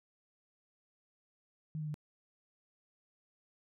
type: tone with pitch steps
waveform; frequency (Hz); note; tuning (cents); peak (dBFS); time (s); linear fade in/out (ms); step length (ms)
sine; 155.56 / 152.62 / 149.74; D#3 / D#3 / D3; 0 / -33 / +34; -36; 1.75-1.942; 0; 64
effects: none